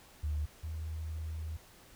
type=tone pair in turn; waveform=sine; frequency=75 / 79.27 Hz; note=D2 / D#2; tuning=+37 / +33 cents; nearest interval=minor second; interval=96 cents; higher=second; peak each=-31 / -36 dBFS; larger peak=first; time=0.23-0.46 / 0.63-1.57 s; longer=second; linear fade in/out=10 ms; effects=pink hiss -58 dBFS RMS until 1.95 s